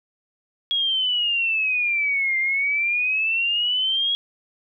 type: exponential two-way sweep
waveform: sine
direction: down then up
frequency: 3322 to 2093 to 3322 Hz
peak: -19 dBFS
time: 0.71-4.15 s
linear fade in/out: 0 ms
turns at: 2.38 s
effects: none